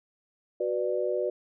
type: chord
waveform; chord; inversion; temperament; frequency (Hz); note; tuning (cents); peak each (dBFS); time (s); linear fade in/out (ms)
sine; B minor; second; just; 370.4 / 493.9 / 592.7; F#4 / B4 / D5; +2 / 0 / +16; -30; 0.6-1.3; 5
effects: none